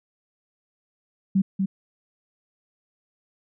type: tone with echo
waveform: sine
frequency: 192.7 Hz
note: G3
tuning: 29 cents flat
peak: -16 dBFS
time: 1.35-1.42 s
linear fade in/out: 10 ms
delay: 240 ms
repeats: 1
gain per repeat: -4 dB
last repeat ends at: 1.66 s
effects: none